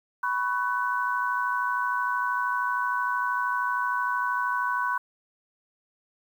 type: tone cluster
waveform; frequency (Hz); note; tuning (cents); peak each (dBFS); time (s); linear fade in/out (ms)
sine; 988 / 1101 / 1500; B5 / C#6 / F#6; 0 / -12 / +23; -28 / -30 / -28; 0.23-4.98; 5
effects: 9-bit